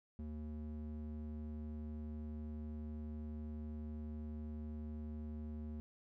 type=tone with band-pass filter; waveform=square; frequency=76 Hz; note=D#2; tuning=40 cents flat; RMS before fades=-45 dBFS; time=0.19-5.8 s; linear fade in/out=0 ms; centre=160 Hz; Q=4.8; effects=none